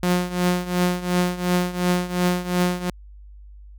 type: tone with tremolo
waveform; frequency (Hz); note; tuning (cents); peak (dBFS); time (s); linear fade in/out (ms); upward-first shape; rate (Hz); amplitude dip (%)
sawtooth; 178.8; F3; +41; -12; 0.03-2.9; 2; triangle; 2.8; 85
effects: added 50 Hz sine -40 dBFS peak until 3.78 s